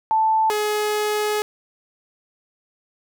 sine / sawtooth tone pair in turn, 880 / 421.8 Hz, A5 / G#4, 0 / +27 cents, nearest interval octave + minor second, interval 1273 cents, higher first, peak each -15 / -16 dBFS, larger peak first, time 0.11-0.5 / 0.5-1.42 s, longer second, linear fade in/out 0 ms, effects none

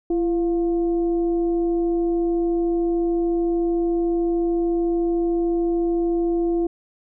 sine tone with frequency modulation, 339.2 Hz, E4, 50 cents sharp, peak -18 dBFS, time 0.1-6.67 s, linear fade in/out 5 ms, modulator 366 Hz, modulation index 0.34, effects none

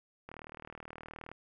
click train, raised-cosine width 0.5 ms, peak -30 dBFS, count 41, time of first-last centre 0.29-1.316 s, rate 39 Hz, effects none

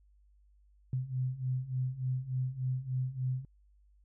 sine beating tone pair, 126.6 / 130 Hz, B2 / C3, +43 / -11 cents, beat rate 3.4 Hz, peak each -36 / -33 dBFS, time 0.93-3.45 s, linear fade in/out 2 ms, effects added 50 Hz sine -61 dBFS peak until 4.04 s

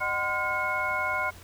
sine tone cluster, 610 / 752 / 1030 / 1423 / 2188 Hz, D#5 / F#5 / C6 / F6 / C#7, -34 / +28 / -28 / +32 / -23 cents, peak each -35 / -35 / -31 / -30 / -31 dBFS, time 0-1.31 s, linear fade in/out 20 ms, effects added 88 Hz sine -50 dBFS peak until 1.43 s + pink hiss -50 dBFS RMS until 1.43 s

